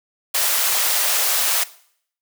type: high-pass noise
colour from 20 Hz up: white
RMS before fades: -19 dBFS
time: 0.34-1.64 s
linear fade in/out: 10 ms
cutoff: 500 Hz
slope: 24 dB/octave
effects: noise-tail reverb RT60 0.6 s tail -18 dB re dry